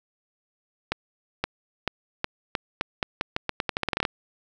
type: accelerating click train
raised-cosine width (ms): 0.3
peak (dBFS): -8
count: 20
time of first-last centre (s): 0.92-4.052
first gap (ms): 520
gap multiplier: 0.84
effects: none